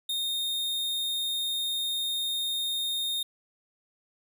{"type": "tone", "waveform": "45% pulse", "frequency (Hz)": 3684, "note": "A#7", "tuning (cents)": -21, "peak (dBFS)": -28, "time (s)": [0.09, 3.23], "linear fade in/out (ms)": 5, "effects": []}